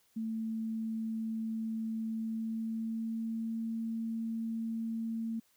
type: tone with pitch glide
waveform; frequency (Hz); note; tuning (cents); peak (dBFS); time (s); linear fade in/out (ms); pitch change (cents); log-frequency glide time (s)
sine; 222.8 to 226.2; A3 to A3; +22 to +48; -33; 0.16-5.4; 10; +26; 2.07-3.66
effects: white hiss -70 dBFS RMS until 5.56 s